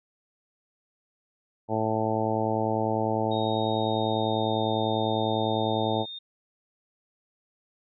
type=harmonic tone; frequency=110 Hz; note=A2; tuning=in tune; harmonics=1 / 2 / 3 / 4 / 5 / 6 / 7 / 8; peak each=-32 / -32 / -32 / -32 / -32 / -32 / -32 / -32 dBFS; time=1.68-6.06 s; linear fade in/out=50 ms
type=tone with pitch glide; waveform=sine; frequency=3729 to 3659 Hz; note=A#7 to A#7; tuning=0 to -33 cents; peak=-36 dBFS; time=3.31-6.19 s; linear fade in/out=10 ms; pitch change=-33 cents; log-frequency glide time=3.75-4.68 s
effects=none